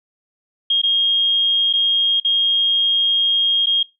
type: tone with dropouts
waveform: sine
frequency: 3244 Hz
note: G#7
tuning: 41 cents flat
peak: -13 dBFS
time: 0.7-3.83 s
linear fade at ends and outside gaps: 5 ms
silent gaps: 0.817-0.834 / 1.729-1.735 / 2.201-2.247 / 3.66-3.668 s
effects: noise-tail reverb RT60 0.2 s tail -21 dB re dry